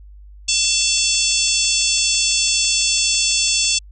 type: harmonic tone with a mistuned harmonic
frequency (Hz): 894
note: A5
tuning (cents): +27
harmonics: 3 / 4 / 5 / 6 / 7 / 8 / 9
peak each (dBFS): -23 / -23 / -23 / -23 / -23 / -23 / -23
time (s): 0.48-3.79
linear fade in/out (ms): 10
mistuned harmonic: 4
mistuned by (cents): -69
effects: added 50 Hz sine -38 dBFS peak until 3.91 s